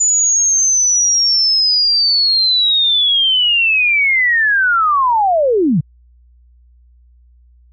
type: linear sweep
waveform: sine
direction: down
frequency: 7010 to 128.4 Hz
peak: -10 dBFS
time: 0-5.81 s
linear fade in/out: 10 ms
effects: added 60 Hz sine -45 dBFS peak until 7.72 s